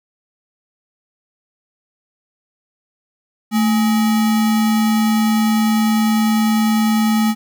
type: tone with sample-and-hold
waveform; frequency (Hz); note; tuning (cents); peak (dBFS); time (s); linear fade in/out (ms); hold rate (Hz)
sine; 220; A3; 0; -12; 3.51-7.35; 50; 1050
effects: none